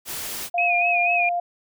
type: noise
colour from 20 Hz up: white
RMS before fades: -31 dBFS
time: 0.05-0.5 s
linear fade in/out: 50 ms
type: tone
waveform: sine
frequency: 700 Hz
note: F5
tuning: 4 cents sharp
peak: -21 dBFS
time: 0.54-1.4 s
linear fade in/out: 5 ms
type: tone with vibrato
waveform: sine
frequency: 2490 Hz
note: D#7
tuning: 1 cent sharp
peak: -19 dBFS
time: 0.58-1.29 s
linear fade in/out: 2 ms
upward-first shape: sine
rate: 4.1 Hz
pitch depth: 63 cents each way
effects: none